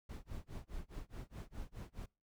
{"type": "noise with tremolo", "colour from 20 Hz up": "brown", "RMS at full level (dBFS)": -44, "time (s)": [0.09, 2.06], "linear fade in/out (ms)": 5, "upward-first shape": "sine", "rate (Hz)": 4.8, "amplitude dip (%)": 100, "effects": ["noise-tail reverb RT60 0.3 s tail -26 dB re dry"]}